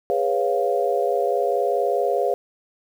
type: chord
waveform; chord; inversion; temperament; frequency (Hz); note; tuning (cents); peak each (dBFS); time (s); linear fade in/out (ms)
sine; C# dominant seventh; second; equal with one note detuned; 409.4 / 493.9 / 554.4 / 698.5; G#4 / B4 / C#5 / E#5; -25 / 0 / 0 / 0; -24; 0.1-2.34; 0
effects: 8-bit